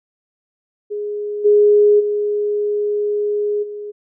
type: tone with level steps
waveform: sine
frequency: 415.3 Hz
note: G#4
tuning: in tune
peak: -21 / -8 / -16 / -26 dBFS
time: 0.9-3.92 s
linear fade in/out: 20 ms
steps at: 1.44 / 1.99 / 3.62 s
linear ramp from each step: 20 ms
effects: none